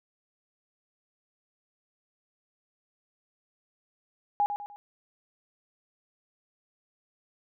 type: tone with echo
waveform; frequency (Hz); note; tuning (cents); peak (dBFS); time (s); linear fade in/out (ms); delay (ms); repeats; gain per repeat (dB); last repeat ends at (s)
sine; 821; G#5; -20; -21; 4.4-4.46; 0; 100; 3; -8; 4.76
effects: none